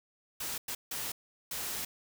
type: noise bursts at uneven times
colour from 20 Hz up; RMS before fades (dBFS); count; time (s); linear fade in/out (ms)
white; -37; 4; 0.4-0.58 / 0.68-0.75 / 0.91-1.12 / 1.51-1.85; 5
effects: none